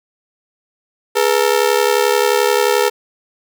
sawtooth ring-modulated tone, 450 Hz, A4, 39 cents sharp, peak -5 dBFS, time 1.15-2.9 s, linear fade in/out 20 ms, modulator 35.7 Hz, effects none

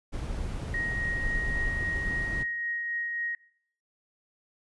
brown noise, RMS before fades -33 dBFS, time 0.12-2.44 s, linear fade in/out 20 ms
sine tone with tremolo, 1880 Hz, A#6, 14 cents sharp, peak -28 dBFS, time 0.74-3.35 s, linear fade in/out 2 ms, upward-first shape triangle, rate 3.7 Hz, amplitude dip 30%
effects noise-tail reverb RT60 0.6 s tail -22 dB re dry + resampled to 24000 Hz

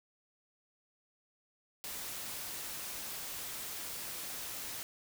white noise, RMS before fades -42 dBFS, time 1.84-4.83 s, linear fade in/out 0 ms, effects none

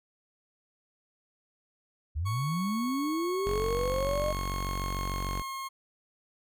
sine linear sweep, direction up, 69 to 617 Hz, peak -28 dBFS, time 2.15-4.33 s, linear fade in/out 20 ms
40% pulse tone with pitch glide, 1108.7 to 1075.9 Hz, C#6 to C6, 0 to +48 cents, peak -34 dBFS, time 2.25-5.69 s, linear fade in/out 20 ms, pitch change -52 cents, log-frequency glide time 2.42-5.34 s
sawtooth tone, 46.74 Hz, F#1, 18 cents sharp, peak -28 dBFS, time 3.46-5.42 s, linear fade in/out 10 ms
effects none

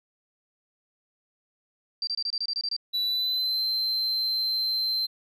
sine tone bursts, 4699 Hz, D8, in tune, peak -26 dBFS, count 10, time 2.02-2.765 s, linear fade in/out 2 ms, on 52 ms, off 25 ms
triangle tone with pitch glide, 3951 to 4107 Hz, B7 to C8, 0 to -33 cents, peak -23 dBFS, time 2.93-5.07 s, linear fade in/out 20 ms, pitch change +67 cents, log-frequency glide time 3.04-3.62 s
effects none

